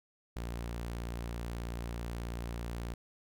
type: tone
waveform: sawtooth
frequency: 58.4 Hz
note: A#1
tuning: 4 cents sharp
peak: -33 dBFS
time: 0.36-2.94 s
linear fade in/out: 5 ms
effects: none